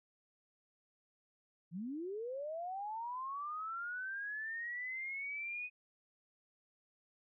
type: linear sweep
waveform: sine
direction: up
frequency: 155.56 to 2503 Hz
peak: -39 dBFS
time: 1.71-5.7 s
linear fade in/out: 50 ms
effects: none